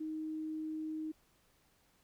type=tone; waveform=sine; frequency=312.9 Hz; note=D#4; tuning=10 cents sharp; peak=-37 dBFS; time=0-1.12 s; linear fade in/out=10 ms; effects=pink hiss -71 dBFS RMS until 2.03 s